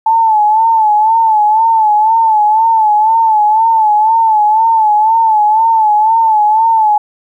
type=tone with vibrato; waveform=sine; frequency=874 Hz; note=A5; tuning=12 cents flat; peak=-6 dBFS; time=0.06-6.98 s; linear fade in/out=5 ms; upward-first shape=sine; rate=2 Hz; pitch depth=72 cents each way; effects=8-bit